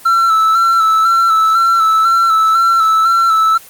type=tone with vibrato; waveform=triangle; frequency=1332 Hz; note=E6; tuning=18 cents sharp; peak=-6 dBFS; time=0.05-3.58 s; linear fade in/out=10 ms; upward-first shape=square; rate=2 Hz; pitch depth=27 cents each way; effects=white hiss -38 dBFS RMS until 3.69 s + Opus 24 kbps